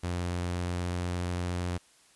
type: tone with pitch glide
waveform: sawtooth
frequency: 88.1 to 88.66 Hz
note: F2 to F2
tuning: +16 to +27 cents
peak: -26 dBFS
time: 0.03-1.78 s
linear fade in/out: 10 ms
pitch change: +11 cents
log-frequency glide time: 0.2-1.08 s
effects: white hiss -61 dBFS RMS until 2.15 s + resampled to 24000 Hz